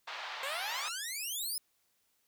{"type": "band-pass noise", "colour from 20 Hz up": "pink", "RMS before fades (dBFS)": -42, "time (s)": [0.07, 0.89], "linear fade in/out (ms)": 10, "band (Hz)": [750, 4200], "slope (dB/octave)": 24}
{"type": "exponential sweep", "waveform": "10% pulse", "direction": "up", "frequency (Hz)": [520, 5260], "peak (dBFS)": -28, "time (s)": [0.43, 1.58], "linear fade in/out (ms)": 2}
{"effects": ["white hiss -75 dBFS RMS until 2.27 s"]}